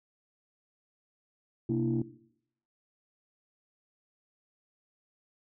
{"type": "tone cluster", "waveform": "sine", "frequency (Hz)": [128.4, 232.6, 297.4, 334], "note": ["C3", "A#3", "D4", "E4"], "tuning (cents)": [-32, -4, 22, 23], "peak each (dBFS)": [-31, -31, -36, -29], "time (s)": [1.69, 2.02], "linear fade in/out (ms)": 5, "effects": ["noise-tail reverb RT60 0.7 s tail -18 dB re dry", "tanh soft clip ceiling -19 dBFS"]}